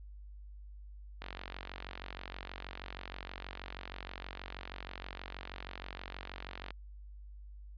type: click train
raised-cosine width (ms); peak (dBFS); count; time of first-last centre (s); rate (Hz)
0.3; -26; 255; 1.22-6.706; 46.3
effects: added 50 Hz sine -47 dBFS peak until 7.77 s + resampled to 11025 Hz